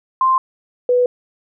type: tone pair in turn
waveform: sine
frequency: 1046.5 / 493.9 Hz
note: C6 / B4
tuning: 0 / 0 cents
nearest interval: octave + minor second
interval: 1300 cents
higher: first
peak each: -11 / -11 dBFS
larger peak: neither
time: 0.21-0.38 / 0.89-1.06 s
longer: neither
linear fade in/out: 2 ms
effects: none